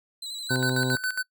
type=tone with vibrato; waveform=35% pulse; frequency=3980 Hz; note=B7; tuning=13 cents sharp; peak=-32 dBFS; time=0.22-0.96 s; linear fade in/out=5 ms; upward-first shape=square; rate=12 Hz; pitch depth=35 cents each way
type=tone with tremolo; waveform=square; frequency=1509 Hz; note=F#6; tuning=34 cents sharp; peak=-25 dBFS; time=0.49-1.23 s; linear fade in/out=20 ms; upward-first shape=square; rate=7.3 Hz; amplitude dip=75%
type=harmonic tone; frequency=128.7 Hz; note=C3; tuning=28 cents flat; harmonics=1 / 2 / 3 / 4 / 5 / 6 / 7 / 8; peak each=-27 / -29 / -32 / -36 / -42 / -43 / -41 / -45 dBFS; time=0.5-0.96 s; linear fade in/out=10 ms
effects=noise-tail reverb RT60 0.1 s tail -24 dB re dry